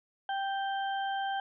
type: harmonic tone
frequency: 784 Hz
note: G5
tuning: in tune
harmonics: 1 / 2 / 4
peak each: -31 / -38 / -43 dBFS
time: 0.29-1.4 s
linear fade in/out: 2 ms
effects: none